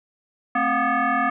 sine tone with frequency modulation, 263.7 Hz, C4, 14 cents sharp, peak -18 dBFS, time 0.55-1.3 s, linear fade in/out 5 ms, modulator 487 Hz, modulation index 3.3, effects none

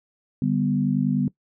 sine chord, G major, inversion second, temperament equal, 146.83 / 196 / 246.9 Hz, D3 / G3 / B3, 0 / 0 / 0 cents, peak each -24 / -24 / -23 dBFS, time 0.42-1.28 s, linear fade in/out 2 ms, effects noise-tail reverb RT60 0.1 s tail -20 dB re dry

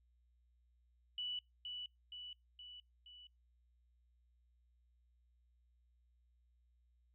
sine tone with echo, 2960 Hz, F#7, in tune, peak -39 dBFS, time 1.18-1.39 s, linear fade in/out 2 ms, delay 470 ms, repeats 4, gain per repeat -4 dB, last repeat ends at 3.27 s, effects noise-tail reverb RT60 0.2 s tail -26 dB re dry + added 60 Hz sine -70 dBFS peak until 7.14 s

